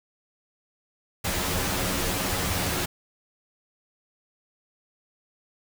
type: noise with comb filter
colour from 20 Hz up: pink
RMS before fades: -27 dBFS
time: 1.24-2.86 s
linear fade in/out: 10 ms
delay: 11 ms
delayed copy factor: +0.6
effects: none